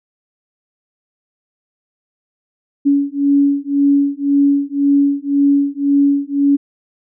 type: beating tone pair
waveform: sine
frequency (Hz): 281.1 / 283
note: C#4 / C#4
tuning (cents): +24 / +36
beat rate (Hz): 1.9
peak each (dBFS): -14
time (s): 2.85-6.57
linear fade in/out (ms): 20
effects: none